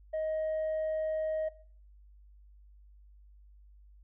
sine tone with tanh clipping, 628 Hz, D#5, 16 cents sharp, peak -31 dBFS, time 0.13-1.49 s, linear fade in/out 10 ms, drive 1 dB, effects noise-tail reverb RT60 0.5 s tail -19 dB re dry + added 50 Hz sine -54 dBFS peak until 4.03 s

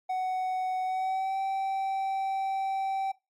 triangle tone with pitch glide, 745 to 774.4 Hz, F#5 to G5, +12 to -21 cents, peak -25 dBFS, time 0.09-3.12 s, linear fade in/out 10 ms, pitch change +67 cents, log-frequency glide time 0.84-1.39 s, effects noise-tail reverb RT60 0.2 s tail -18 dB re dry + MP3 64 kbps

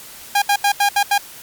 sawtooth tone bursts at uneven times, 810 Hz, G#5, 43 cents flat, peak -9 dBFS, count 6, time 0.35-0.42 / 0.49-0.56 / 0.64-0.72 / 0.8-0.89 / 0.96-1.03 / 1.11-1.18 s, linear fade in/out 5 ms, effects white hiss -38 dBFS RMS until 1.42 s + Opus 48 kbps

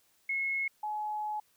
sine tone pair in turn, 2175 / 847.8 Hz, C#7 / G#5, -33 / +35 cents, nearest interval octave + major third, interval 1632 cents, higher first, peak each -29 / -32 dBFS, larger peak first, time 0.29-0.68 / 0.83-1.4 s, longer second, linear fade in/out 5 ms, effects white hiss -69 dBFS RMS until 1.56 s

